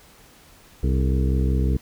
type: harmonic tone with a mistuned harmonic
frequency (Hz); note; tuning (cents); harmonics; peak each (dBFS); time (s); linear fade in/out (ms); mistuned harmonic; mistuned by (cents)
65.3; C2; -3; 1 / 2 / 3 / 4 / 5 / 6 / 7; -19 / -25 / -29 / -31 / -33 / -35 / -36; 0.83-1.77; 5; 6; +90
effects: pink hiss -51 dBFS RMS until 1.81 s